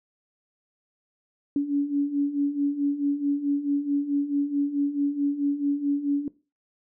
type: beating tone pair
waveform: sine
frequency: 281.8 / 286.4 Hz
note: C#4 / D4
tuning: +29 / -43 cents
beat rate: 4.6 Hz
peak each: -28 / -23 dBFS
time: 1.56-6.28 s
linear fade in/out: 2 ms
effects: noise-tail reverb RT60 0.3 s tail -19 dB re dry